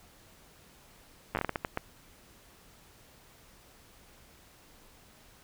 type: slowing click train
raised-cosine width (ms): 0.5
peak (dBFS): -15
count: 10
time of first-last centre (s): 1.35-1.774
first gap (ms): 9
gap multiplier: 1.39
effects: pink hiss -58 dBFS RMS until 5.43 s